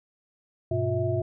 sine tone cluster, 100.5 / 123.6 / 356.7 / 649 Hz, G2 / B2 / F4 / E5, +44 / +2 / +37 / -27 cents, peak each -29 dBFS, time 0.71-1.22 s, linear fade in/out 5 ms, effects none

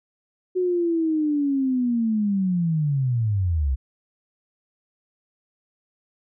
sine linear sweep, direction down, 370 to 61.74 Hz, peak -19 dBFS, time 0.55-3.76 s, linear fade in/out 20 ms, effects none

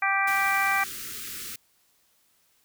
harmonic tone, 392 Hz, G4, in tune, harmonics 2 / 3 / 4 / 5 / 6, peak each -28 / -28 / -28 / -28 / -28 dBFS, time 0.02-0.84 s, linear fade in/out 5 ms
white band-stop noise, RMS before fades -37 dBFS, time 0.27-1.56 s, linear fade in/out 5 ms, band 470 to 1200 Hz, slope 96 dB/octave
effects white hiss -66 dBFS RMS until 2.64 s

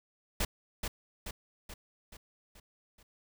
pink noise with echo, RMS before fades -30 dBFS, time 0.4-0.45 s, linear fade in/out 5 ms, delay 430 ms, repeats 6, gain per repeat -5 dB, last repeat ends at 3.03 s, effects none

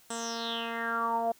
10% pulse tone with low-pass filter sweep, 230.8 Hz, A#3, 17 cents flat, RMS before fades -32 dBFS, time 0.1-1.32 s, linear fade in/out 5 ms, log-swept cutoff 8300 to 650 Hz, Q 7, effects white hiss -60 dBFS RMS until 1.39 s

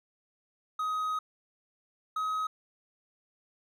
triangle tone pair in turn, 1259 / 1268.5 Hz, D#6 / D#6, +20 / +33 cents, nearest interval unison, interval 13 cents, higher second, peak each -27 / -27 dBFS, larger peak neither, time 0.79-1.19 / 2.16-2.47 s, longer first, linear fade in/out 5 ms, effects none

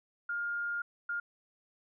sine tone bursts at uneven times, 1412 Hz, F6, 19 cents sharp, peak -32 dBFS, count 2, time 0.29-0.82 / 1.09-1.2 s, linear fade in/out 5 ms, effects none

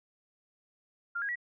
sine tone with pitch steps, 1396.9 / 1642.1 / 1930.4 Hz, F6 / G#6 / B6, 0 / -20 / -40 cents, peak -31 dBFS, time 1.15-1.357 s, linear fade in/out 10 ms, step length 69 ms, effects none

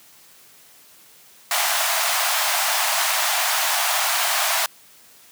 pink high-pass noise, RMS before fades -21 dBFS, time 1.51-4.66 s, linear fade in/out 2 ms, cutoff 630 Hz, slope 96 dB/octave, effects white hiss -50 dBFS RMS until 5.31 s + high-pass 100 Hz 12 dB/octave

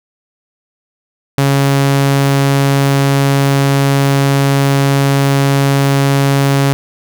sawtooth tone, 138.59 Hz, C#3, in tune, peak -5 dBFS, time 1.38-6.73 s, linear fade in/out 0 ms, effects none

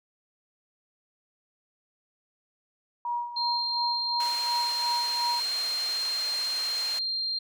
sine tone with tremolo, 956 Hz, A#5, 43 cents sharp, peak -26 dBFS, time 3.05-5.4 s, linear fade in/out 2 ms, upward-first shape sine, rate 2.8 Hz, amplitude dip 70%
sine tone, 4186 Hz, C8, in tune, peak -27 dBFS, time 3.36-7.39 s, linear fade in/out 10 ms
white band-pass noise, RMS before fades -39 dBFS, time 4.2-6.99 s, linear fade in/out 2 ms, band 560 to 6800 Hz, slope 12 dB/octave
effects none

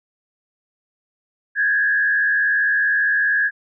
sine tone with frequency modulation, 1661.2 Hz, G#6, in tune, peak -15 dBFS, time 1.55-3.51 s, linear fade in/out 50 ms, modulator 80 Hz, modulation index 0.86, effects none

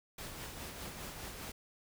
pink noise with tremolo, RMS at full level -44 dBFS, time 0.18-1.52 s, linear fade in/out 5 ms, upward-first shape sine, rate 4.9 Hz, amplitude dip 35%, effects none

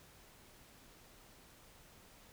silence, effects pink hiss -61 dBFS RMS until 2.32 s

